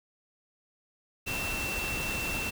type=tone in noise; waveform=sine; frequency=2692 Hz; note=E7; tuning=36 cents sharp; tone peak=-33 dBFS; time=1.26-2.51 s; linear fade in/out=20 ms; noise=pink; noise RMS=-35 dBFS; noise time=1.26-2.51 s; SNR=-1 dB; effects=none